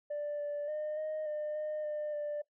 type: tone with pitch steps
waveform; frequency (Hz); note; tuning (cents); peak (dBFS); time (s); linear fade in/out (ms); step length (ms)
sine; 588 / 584 / 608 / 620 / 603 / 610 / 601 / 591; D5 / D5 / D#5 / D#5 / D5 / D#5 / D5 / D5; +2 / -10 / -40 / -6 / +46 / -34 / +40 / +11; -32; 0.1-2.42; 10; 290
effects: noise-tail reverb RT60 0.1 s tail -20 dB re dry + tanh soft clip ceiling -32 dBFS